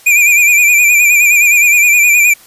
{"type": "tone with vibrato", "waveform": "square", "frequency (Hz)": 2400, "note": "D7", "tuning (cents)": 37, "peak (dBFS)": -6, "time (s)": [0.06, 2.34], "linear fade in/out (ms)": 10, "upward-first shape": "sine", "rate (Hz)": 9.6, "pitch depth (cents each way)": 58, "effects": ["white hiss -41 dBFS RMS until 2.46 s", "resampled to 32000 Hz"]}